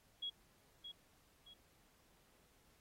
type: tone with echo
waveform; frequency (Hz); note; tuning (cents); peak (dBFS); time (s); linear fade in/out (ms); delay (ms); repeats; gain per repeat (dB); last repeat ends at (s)
sine; 3322; G#7; 0; -40; 0.22-0.3; 10; 620; 2; -8; 1.54
effects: pink hiss -72 dBFS RMS until 2.8 s + AAC 48 kbps